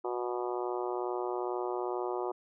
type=harmonic tone; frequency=122.3 Hz; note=B2; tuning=16 cents flat; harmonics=3 / 4 / 5 / 6 / 7 / 8 / 9 / 10; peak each=-34 / -40 / -42 / -40 / -42 / -42 / -47 / -46 dBFS; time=0.04-2.32 s; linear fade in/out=10 ms; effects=none